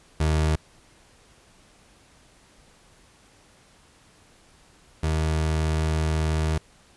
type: tone pair in turn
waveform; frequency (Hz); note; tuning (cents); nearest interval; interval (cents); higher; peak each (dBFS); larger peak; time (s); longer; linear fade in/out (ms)
30% pulse; 77.78 / 78.5; D#2 / D#2; 0 / +16; unison; 16; second; -17 / -19; first; 0.2-0.56 / 5.03-6.58; second; 5
effects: pink hiss -56 dBFS RMS until 6.96 s + resampled to 24000 Hz